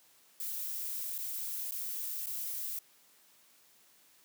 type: noise with dropouts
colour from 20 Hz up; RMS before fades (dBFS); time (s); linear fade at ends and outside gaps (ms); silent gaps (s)
violet; -38; 0.4-2.79; 2; 1.181-1.186 / 1.71-1.72 / 2.26-2.268
effects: white hiss -64 dBFS RMS until 4.24 s + high-pass 150 Hz 12 dB/octave